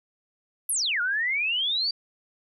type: exponential two-way sweep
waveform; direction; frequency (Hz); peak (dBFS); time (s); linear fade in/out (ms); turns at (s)
sine; down then up; 11840 to 1396.9 to 4723; -23; 0.69-1.91; 5; 1.01
effects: none